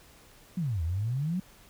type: exponential two-way sweep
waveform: sine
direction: down then up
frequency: 192.8 to 77.8 to 192.8 Hz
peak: -27 dBFS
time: 0.57-1.4 s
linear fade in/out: 5 ms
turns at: 0.83 s
effects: pink hiss -56 dBFS RMS until 1.69 s